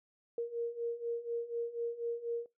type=beating tone pair; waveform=sine; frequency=466.2 / 470.3 Hz; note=A#4 / A#4; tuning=0 / +15 cents; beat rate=4.1 Hz; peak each=-39 / -36 dBFS; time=0.38-2.46 s; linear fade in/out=2 ms; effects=noise-tail reverb RT60 0.2 s tail -22 dB re dry